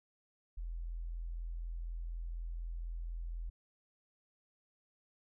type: tone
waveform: sine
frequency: 42.05 Hz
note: E1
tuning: 35 cents sharp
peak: -38 dBFS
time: 0.57-3.5 s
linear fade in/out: 10 ms
effects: none